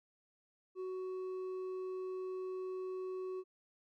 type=tone with hard clipping; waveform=sine; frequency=372.6 Hz; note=F#4; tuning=12 cents sharp; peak=-40 dBFS; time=0.75-3.44 s; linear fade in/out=50 ms; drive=4 dB; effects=none